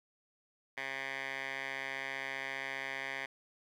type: tone with band-pass filter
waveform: 10% pulse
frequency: 135.1 Hz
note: C#3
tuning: 44 cents flat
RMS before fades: -40 dBFS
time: 0.77-3.26 s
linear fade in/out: 5 ms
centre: 2000 Hz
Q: 2.4
effects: 11-bit